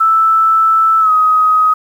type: tone with pitch glide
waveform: sine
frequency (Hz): 1318.5 to 1260.4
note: E6 to D#6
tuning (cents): 0 to +22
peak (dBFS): -7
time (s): 0-1.74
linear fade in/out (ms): 10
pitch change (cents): -78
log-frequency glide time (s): 1-1.11
effects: 7-bit